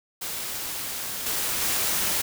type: noise with level steps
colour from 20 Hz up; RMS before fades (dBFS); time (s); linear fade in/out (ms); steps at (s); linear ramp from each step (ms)
white; -32 / -27 / -25; 0.21-2.22; 10; 1.26 / 1.61; 5
effects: none